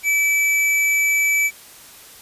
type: tone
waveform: square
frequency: 2306 Hz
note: D7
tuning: 32 cents flat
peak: -16 dBFS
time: 0.03-1.51 s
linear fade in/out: 50 ms
effects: white hiss -43 dBFS RMS until 2.21 s + resampled to 32000 Hz